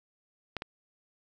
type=clicks; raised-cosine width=0.3 ms; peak=-17 / -20 dBFS; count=2; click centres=0.567 / 0.621 s; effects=none